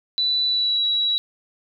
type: tone with pitch glide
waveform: sine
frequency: 3973 to 3896 Hz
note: B7 to B7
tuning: +10 to -24 cents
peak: -18 dBFS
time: 0.18-1.18 s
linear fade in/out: 0 ms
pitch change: -34 cents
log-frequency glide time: 0.47-0.82 s
effects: none